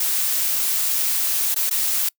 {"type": "noise with dropouts", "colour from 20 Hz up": "blue", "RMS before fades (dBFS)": -21, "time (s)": [0, 2.09], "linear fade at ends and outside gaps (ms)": 5, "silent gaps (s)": [[1.545, 1.56], [1.696, 1.709]], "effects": ["noise-tail reverb RT60 0.1 s tail -26 dB re dry"]}